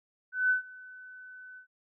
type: tone with ADSR envelope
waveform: sine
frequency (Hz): 1507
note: F#6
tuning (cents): +31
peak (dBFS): -21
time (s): 0.32-1.67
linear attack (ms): 180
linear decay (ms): 120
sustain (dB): -24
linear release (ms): 98
effects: none